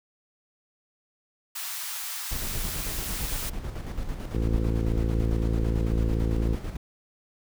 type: high-pass noise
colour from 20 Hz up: white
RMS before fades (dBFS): -34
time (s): 1.55-3.5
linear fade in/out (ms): 10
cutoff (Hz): 830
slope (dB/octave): 24
type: noise with tremolo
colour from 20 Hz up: brown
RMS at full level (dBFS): -31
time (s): 2.31-6.77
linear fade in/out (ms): 5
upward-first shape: square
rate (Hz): 9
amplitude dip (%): 45
type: harmonic tone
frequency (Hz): 56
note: A1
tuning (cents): +31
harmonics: 1 / 2 / 3 / 4 / 5 / 6 / 7 / 8 / 9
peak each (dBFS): -25 / -29 / -35 / -35 / -37 / -36 / -42 / -40 / -41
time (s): 4.33-6.56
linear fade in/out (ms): 10
effects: none